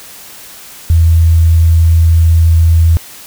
sine tone, 82.41 Hz, E2, in tune, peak -4 dBFS, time 0.9-2.97 s, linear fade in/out 0 ms, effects white hiss -33 dBFS RMS until 3.26 s

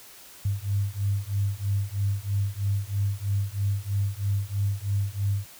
sine beating tone pair, 98.6 / 101.7 Hz, G2 / G#2, +11 / -36 cents, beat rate 3.1 Hz, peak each -27 dBFS, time 0.45-5.46 s, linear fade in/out 5 ms, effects white hiss -48 dBFS RMS until 5.59 s

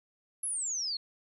sine exponential sweep, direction down, 11240 to 4208 Hz, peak -31 dBFS, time 0.43-0.97 s, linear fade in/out 5 ms, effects none

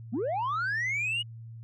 sine linear sweep, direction up, 191.4 to 2930 Hz, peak -25 dBFS, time 0.12-1.23 s, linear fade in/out 20 ms, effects tanh soft clip ceiling -26 dBFS + added 114 Hz sine -41 dBFS peak until 1.63 s

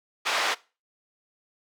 pink band-pass noise, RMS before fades -26 dBFS, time 0.25-0.55 s, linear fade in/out 20 ms, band 780 to 4400 Hz, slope 12 dB/octave, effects noise-tail reverb RT60 0.3 s tail -20 dB re dry + high-pass 300 Hz 12 dB/octave

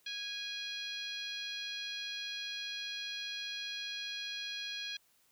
harmonic tone, 825 Hz, G#5, 12 cents flat, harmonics 2 / 3 / 4 / 5 / 6 / 7, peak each -47 / -45 / -42 / -44 / -53 / -54 dBFS, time 0.06-4.97 s, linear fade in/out 5 ms, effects white hiss -70 dBFS RMS until 5.31 s

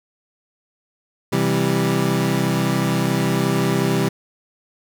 25% pulse chord, C major, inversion none, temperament equal, 130.81 / 164.81 / 196 Hz, C3 / E3 / G3, 0 / 0 / 0 cents, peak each -18 dBFS, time 1.32-4.09 s, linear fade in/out 10 ms, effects none

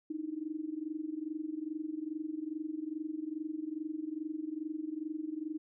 sine tone with amplitude modulation, 311.1 Hz, D#4, in tune, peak -32 dBFS, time 0.1-5.58 s, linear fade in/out 5 ms, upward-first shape sine, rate 22.4 Hz, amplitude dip 85%, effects none

